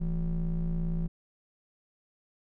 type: ring-modulated tone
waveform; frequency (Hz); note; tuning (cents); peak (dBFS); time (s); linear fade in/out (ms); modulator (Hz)
triangle; 98; G2; 0; -22; 0-1.08; 20; 69.2
effects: none